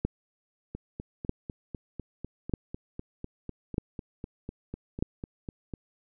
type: two click trains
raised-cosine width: 3 ms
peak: -23 / -13 dBFS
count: 21 / 5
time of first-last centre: 0.75-5.738 / 0.05-5.025 s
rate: 4.01 / 0.804 Hz
effects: none